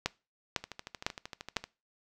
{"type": "two click trains", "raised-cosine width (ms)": 0.2, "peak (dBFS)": [-23, -11], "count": [14, 4], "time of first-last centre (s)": [[0.64, 1.64], [0.06, 1.568]], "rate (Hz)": [13, 1.99], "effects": ["noise-tail reverb RT60 0.3 s tail -21 dB re dry"]}